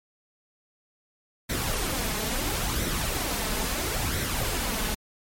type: noise with flanger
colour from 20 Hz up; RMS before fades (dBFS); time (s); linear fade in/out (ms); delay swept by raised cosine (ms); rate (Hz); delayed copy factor
pink; -28; 1.49-4.95; 10; 0.51 to 4.71; 0.74; +0.5
effects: MP3 64 kbps